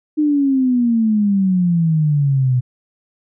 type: exponential sweep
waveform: sine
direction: down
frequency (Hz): 307.1 to 123.47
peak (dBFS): -12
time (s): 0.17-2.61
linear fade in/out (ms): 20
effects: none